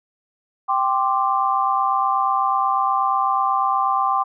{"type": "chord", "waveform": "sine", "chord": "G suspended fourth", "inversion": "none", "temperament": "equal", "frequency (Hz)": [784, 1046.5, 1174.7], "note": ["G5", "C6", "D6"], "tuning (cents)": [0, 0, 0], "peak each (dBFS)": -21, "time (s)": [0.68, 4.24], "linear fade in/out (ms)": 20, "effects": []}